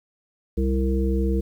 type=harmonic tone with a mistuned harmonic; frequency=65.5 Hz; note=C2; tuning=2 cents sharp; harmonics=1 / 3 / 5 / 7; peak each=-21 / -26 / -28 / -29 dBFS; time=0.57-1.41 s; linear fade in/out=10 ms; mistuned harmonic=5; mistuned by=+21 cents; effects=9-bit